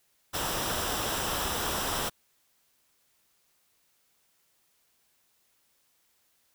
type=noise with comb filter; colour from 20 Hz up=pink; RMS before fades=-31 dBFS; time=0.33-2.1 s; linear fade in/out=20 ms; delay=0.45 ms; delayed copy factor=-0.5; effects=white hiss -70 dBFS RMS until 6.54 s